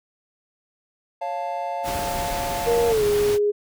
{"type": "chord", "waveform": "triangle", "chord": "Db augmented", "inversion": "none", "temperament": "equal", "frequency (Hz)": [554.4, 698.5, 880], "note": ["Db5", "F5", "A5"], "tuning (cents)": [0, 0, 0], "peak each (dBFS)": [-30, -26, -28], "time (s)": [1.21, 2.93], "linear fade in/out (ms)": 10}
{"type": "noise", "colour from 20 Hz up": "pink", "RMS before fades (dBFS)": -30, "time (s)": [1.83, 3.39], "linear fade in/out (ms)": 50}
{"type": "tone with pitch glide", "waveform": "sine", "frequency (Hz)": [470, 413.9], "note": ["A#4", "G#4"], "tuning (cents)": [14, -6], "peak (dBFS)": -17, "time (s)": [2.66, 3.52], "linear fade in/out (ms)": 20, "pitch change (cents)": -220, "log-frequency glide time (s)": [2.87, 3.04]}
{"effects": []}